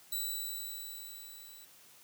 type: tone with level ramp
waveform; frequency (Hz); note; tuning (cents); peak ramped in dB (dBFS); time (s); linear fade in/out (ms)
5% pulse; 3951; B7; 0; -25 to -44; 0.12-1.65; 5
effects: white hiss -59 dBFS RMS until 2.03 s + high-pass 80 Hz 12 dB/octave